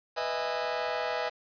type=chord; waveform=sawtooth; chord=E major seventh; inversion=second; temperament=just; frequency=494.4 / 618.1 / 659.3 / 824.1 Hz; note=B4 / D#5 / E5 / G#5; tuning=+2 / -12 / 0 / -14 cents; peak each=-31 dBFS; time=0.16-1.3 s; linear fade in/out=20 ms; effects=resampled to 11025 Hz + 8-bit